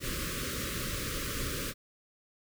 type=band-stop noise; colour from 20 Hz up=pink; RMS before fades=-35 dBFS; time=0-1.74 s; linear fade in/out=50 ms; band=580 to 1100 Hz; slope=96 dB/octave; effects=none